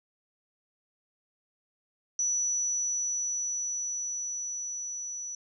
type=tone with level ramp; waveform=sine; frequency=5920 Hz; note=F#8; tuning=in tune; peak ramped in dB=-25 to -35 dBFS; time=2.19-5.35 s; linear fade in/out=2 ms; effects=none